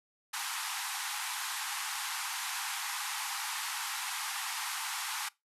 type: band-pass noise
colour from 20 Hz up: pink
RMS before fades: -37 dBFS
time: 0.33-5.29 s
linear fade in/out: 10 ms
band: 790 to 13000 Hz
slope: 96 dB/octave
effects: noise-tail reverb RT60 0.2 s tail -22 dB re dry